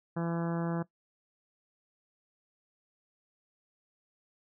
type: harmonic tone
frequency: 168.3 Hz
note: E3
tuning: 36 cents sharp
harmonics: 1 / 2 / 3 / 4 / 5 / 6 / 7 / 8 / 9 / 10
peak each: -31 / -37 / -41 / -43 / -45 / -47 / -48 / -49 / -50 / -51 dBFS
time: 0.16-0.83 s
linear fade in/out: 10 ms
effects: noise-tail reverb RT60 0.1 s tail -18 dB re dry